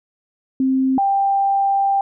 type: tone pair in turn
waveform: sine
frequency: 263.5 / 789.6 Hz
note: C4 / G5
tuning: +12 / +12 cents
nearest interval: octave + perfect fifth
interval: 1900 cents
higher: second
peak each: -14 dBFS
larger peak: neither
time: 0.6-0.98 / 0.98-2.01 s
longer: second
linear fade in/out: 2 ms
effects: none